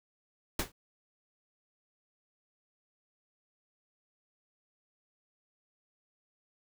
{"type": "noise with exponential decay", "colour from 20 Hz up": "pink", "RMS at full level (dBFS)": -26, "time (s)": [0.59, 0.72], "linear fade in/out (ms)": 5, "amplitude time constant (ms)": 27, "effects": []}